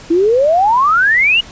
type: exponential sweep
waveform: sine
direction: up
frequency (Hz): 321.1 to 2944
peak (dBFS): -8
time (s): 0.1-1.41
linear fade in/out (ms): 10
effects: pink hiss -36 dBFS RMS until 1.51 s + resampled to 16000 Hz